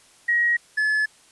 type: tone pair in turn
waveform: sine / triangle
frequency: 1896 / 1719.6 Hz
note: A#6 / A6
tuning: +29 / -40 cents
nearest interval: major second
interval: 169 cents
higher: first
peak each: -17 dBFS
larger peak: neither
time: 0.28-0.57 / 0.77-1.06 s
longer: neither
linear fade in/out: 10 ms
effects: white hiss -54 dBFS RMS until 1.31 s + resampled to 24000 Hz